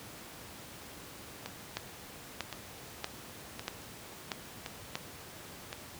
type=two click trains; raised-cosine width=0.2 ms; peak=-16 / -21 dBFS; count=6 / 5; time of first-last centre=1.77-4.955 / 1.46-5.729 s; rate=1.57 / 0.937 Hz; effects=pink hiss -48 dBFS RMS until 5.99 s + high-pass 80 Hz 12 dB/octave